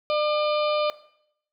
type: harmonic tone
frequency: 601 Hz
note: D5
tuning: 40 cents sharp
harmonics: 1 / 2 / 4 / 5 / 6 / 7 / 8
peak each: -22 / -28 / -34 / -36 / -38 / -39 / -40 dBFS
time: 0.1-0.9 s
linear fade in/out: 0 ms
effects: noise-tail reverb RT60 0.7 s tail -17 dB re dry